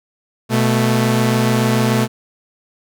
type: tone pair together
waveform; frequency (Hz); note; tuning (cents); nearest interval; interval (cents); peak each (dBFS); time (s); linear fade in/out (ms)
sawtooth; 123.47 / 220; B2 / A3; 0 / 0; minor seventh; 1000; -12; 0.49-2.08; 50
effects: none